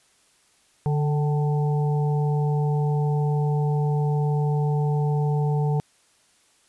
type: harmonic tone with a mistuned harmonic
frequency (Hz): 146.83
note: D3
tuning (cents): 0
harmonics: 1 / 3 / 5 / 6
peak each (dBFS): -20 / -30 / -34 / -36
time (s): 0.86-5.8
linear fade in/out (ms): 0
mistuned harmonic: 5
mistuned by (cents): +61
effects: white hiss -61 dBFS RMS until 6.68 s + resampled to 24000 Hz